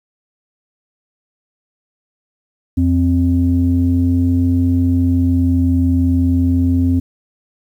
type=tone pair together; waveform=sine; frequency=87.31 / 261.6 Hz; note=F2 / C4; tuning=0 / 0 cents; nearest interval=octave + perfect fifth; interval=1900 cents; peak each=-13 dBFS; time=2.77-7 s; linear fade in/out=10 ms; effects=tanh soft clip ceiling -4 dBFS + 8-bit